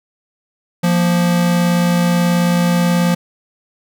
square tone pair together, 174.61 / 233.1 Hz, F3 / A#3, 0 / 0 cents, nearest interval perfect fourth, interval 500 cents, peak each -13 / -22 dBFS, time 0.83-3.15 s, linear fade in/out 10 ms, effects none

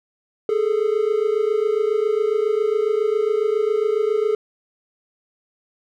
triangle tone pair together, 415.3 / 442.6 Hz, G#4 / A4, 0 / +10 cents, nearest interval minor second, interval 110 cents, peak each -18 dBFS, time 0.49-4.35 s, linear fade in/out 2 ms, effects none

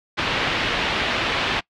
white low-pass noise, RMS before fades -23 dBFS, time 0.17-1.61 s, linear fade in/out 20 ms, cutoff 3400 Hz, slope 24 dB/octave, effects noise-tail reverb RT60 0.1 s tail -23 dB re dry

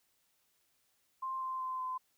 sine tone with pitch steps, 1051 / 1042.5 / 1034.1 / 1025.8 Hz, C6 / C6 / C6 / C6, +7 / -7 / -21 / -35 cents, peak -35 dBFS, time 1.22-1.98 s, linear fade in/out 10 ms, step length 190 ms, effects white hiss -75 dBFS RMS until 2.17 s

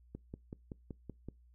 click train, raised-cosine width 3 ms, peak -30 dBFS, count 7, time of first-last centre 0.15-1.286 s, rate 5.28 Hz, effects noise-tail reverb RT60 0.2 s tail -24 dB re dry + added 60 Hz sine -60 dBFS peak until 1.54 s

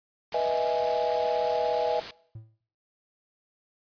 white noise, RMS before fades -37 dBFS, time 0.32-2.11 s, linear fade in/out 2 ms
sine chord, E major seventh, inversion second, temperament equal with one note detuned, 489.1 / 622.3 / 659.3 / 830.6 Hz, B4 / D#5 / E5 / G#5, -17 / 0 / 0 / 0 cents, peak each -29 dBFS, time 0.34-2 s, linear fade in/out 5 ms
triangle tone with exponential decay, 110.4 Hz, A2, 6 cents sharp, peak -34 dBFS, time 2.35-2.61 s, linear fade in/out 5 ms, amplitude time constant 56 ms
effects noise-tail reverb RT60 0.7 s tail -24 dB re dry + resampled to 11025 Hz

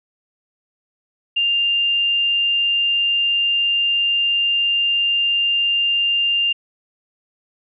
sine tone, 2797 Hz, F7, 2 cents sharp, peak -15 dBFS, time 1.36-6.53 s, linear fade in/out 10 ms, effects none

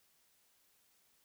silence, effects white hiss -72 dBFS RMS until 1.24 s

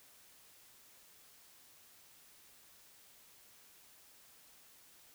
silence, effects white hiss -62 dBFS RMS until 5.14 s

